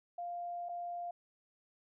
sine tone with dropouts, 698.5 Hz, F5, in tune, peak -38 dBFS, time 0.18-1.11 s, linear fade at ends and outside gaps 5 ms, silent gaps 0.688-0.692 s, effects none

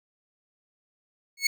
20% pulse tone with exponential growth, 2202 Hz, C#7, 12 cents flat, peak -12 dBFS, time 1.37-1.47 s, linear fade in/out 5 ms, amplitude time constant 21 ms, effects none

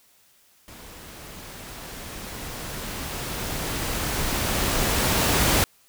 pink noise with level ramp, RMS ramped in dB -44 to -19 dBFS, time 0.68-5.64 s, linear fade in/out 0 ms, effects white hiss -59 dBFS RMS until 5.88 s

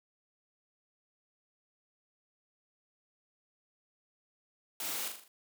white noise with echo, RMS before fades -38 dBFS, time 4.8-5.08 s, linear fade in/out 2 ms, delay 40 ms, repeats 5, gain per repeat -5 dB, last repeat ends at 5.28 s, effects high-pass 200 Hz 12 dB/octave

